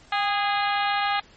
harmonic tone with a mistuned harmonic, 412.5 Hz, G#4, 12 cents flat, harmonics 2 / 3 / 4 / 5 / 6 / 7 / 8 / 9 / 10, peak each -24 / -28 / -30 / -32 / -34 / -35 / -36 / -37 / -38 dBFS, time 0.12-1.2 s, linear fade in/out 5 ms, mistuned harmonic 2, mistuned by -43 cents, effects pink hiss -53 dBFS RMS until 1.36 s + MP3 32 kbps

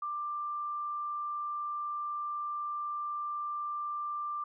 sine tone, 1184 Hz, D6, 14 cents sharp, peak -33 dBFS, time 0.02-4.44 s, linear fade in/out 5 ms, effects none

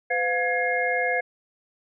sine tone cluster, 506 / 707 / 1672 / 2136 Hz, B4 / F5 / G#6 / C7, +42 / +21 / +11 / +35 cents, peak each -27 dBFS, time 0.1-1.21 s, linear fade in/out 10 ms, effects none

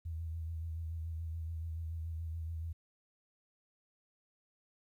sine tone with vibrato, 81.5 Hz, E2, 19 cents flat, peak -37 dBFS, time 0.05-2.73 s, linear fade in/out 10 ms, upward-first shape sine, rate 7 Hz, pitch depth 41 cents each way, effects 12-bit

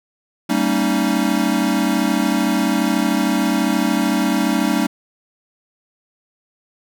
square chord, Eb dominant seventh, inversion first, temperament equal with one note detuned, 196 / 228.7 / 277.2 / 311.1 Hz, G3 / Bb3 / Db4 / Eb4, 0 / -33 / 0 / 0 cents, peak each -22 dBFS, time 0.49-4.87 s, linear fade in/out 10 ms, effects none

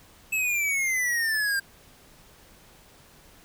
square exponential sweep, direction down, 2621 to 1583 Hz, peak -24 dBFS, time 0.32-1.6 s, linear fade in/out 10 ms, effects pink hiss -54 dBFS RMS until 3.44 s

